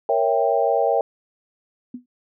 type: chord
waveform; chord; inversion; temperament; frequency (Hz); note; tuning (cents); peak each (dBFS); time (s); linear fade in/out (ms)
sine; A# diminished seventh; none; equal with one note detuned; 466.2 / 554.4 / 659.3 / 789.9; A#4 / C#5 / E5 / G5; 0 / 0 / 0 / +13; -22; 0.09-1.01; 2
type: tone with exponential decay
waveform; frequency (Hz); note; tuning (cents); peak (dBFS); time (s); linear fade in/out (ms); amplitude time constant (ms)
sine; 246.9; B3; 0; -26; 1.94-2.06; 5; 24
effects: none